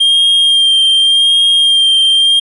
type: tone with vibrato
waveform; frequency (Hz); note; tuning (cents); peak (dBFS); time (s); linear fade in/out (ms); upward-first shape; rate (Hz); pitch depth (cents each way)
triangle; 3202; G7; +36; -5; 0-2.4; 10; sine; 0.87; 22
effects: resampled to 32000 Hz